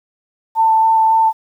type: tone with vibrato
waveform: sine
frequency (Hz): 890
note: A5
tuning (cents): +20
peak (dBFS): -9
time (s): 0.55-1.33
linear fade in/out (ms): 50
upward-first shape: square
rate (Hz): 3.6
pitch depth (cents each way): 8
effects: 8-bit